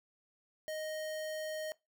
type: tone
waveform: square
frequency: 622.3 Hz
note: D#5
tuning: in tune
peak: -38 dBFS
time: 0.68-1.72 s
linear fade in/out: 0 ms
effects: noise-tail reverb RT60 0.2 s tail -21 dB re dry